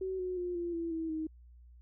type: tone with pitch steps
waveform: sine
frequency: 377.4 / 366.2 / 355.4 / 344.9 / 334.7 / 324.8 / 315.2 Hz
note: F#4 / F#4 / F4 / F4 / E4 / E4 / D#4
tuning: +34 / -18 / +30 / -22 / +26 / -26 / +23 cents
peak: -33 dBFS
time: 0.01-1.27 s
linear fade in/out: 5 ms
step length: 180 ms
effects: added 60 Hz sine -53 dBFS peak until 1.81 s